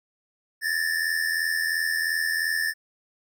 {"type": "tone pair together", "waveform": "square", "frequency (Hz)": [1730.1, 1813], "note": ["A6", "A#6"], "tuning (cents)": [-30, -49], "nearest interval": "minor second", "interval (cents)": 81, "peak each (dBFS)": -27, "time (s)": [0.61, 2.74], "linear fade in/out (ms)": 50, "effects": []}